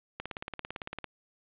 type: click train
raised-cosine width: 0.3 ms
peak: -20 dBFS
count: 16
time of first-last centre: 0.2-1.043 s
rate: 17.8 Hz
effects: resampled to 8000 Hz + 9-bit